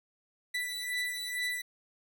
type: beating tone pair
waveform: 30% pulse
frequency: 1975.5 / 1977.7 Hz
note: B6 / B6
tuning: 0 / +2 cents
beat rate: 2.2 Hz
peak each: -32 / -34 dBFS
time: 0.54-1.62 s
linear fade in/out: 10 ms
effects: none